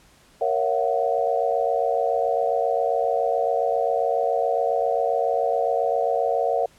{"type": "chord", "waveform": "sine", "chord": "F# dominant seventh", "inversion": "first", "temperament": "equal with one note detuned", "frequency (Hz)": [466.2, 554.4, 672.7, 740], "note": ["A#4", "C#5", "E5", "F#5"], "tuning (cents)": [0, 0, 35, 0], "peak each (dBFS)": -25, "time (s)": [0.41, 6.66], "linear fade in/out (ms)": 5, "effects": ["pink hiss -55 dBFS RMS until 6.78 s", "low-pass 11000 Hz 12 dB/octave"]}